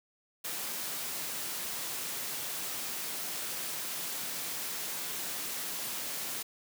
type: high-pass noise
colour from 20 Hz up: white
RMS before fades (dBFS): -37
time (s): 0.44-6.43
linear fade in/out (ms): 10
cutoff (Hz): 120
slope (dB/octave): 24
effects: none